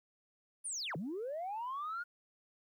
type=linear two-way sweep; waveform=sine; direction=down then up; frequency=9940 to 138.59 to 1453 Hz; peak=-36 dBFS; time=0.64-2.04 s; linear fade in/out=20 ms; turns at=0.96 s; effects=tanh soft clip ceiling -34 dBFS + 12-bit